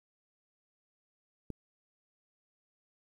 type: click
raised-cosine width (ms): 3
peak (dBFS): -26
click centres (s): 1.503
effects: 10-bit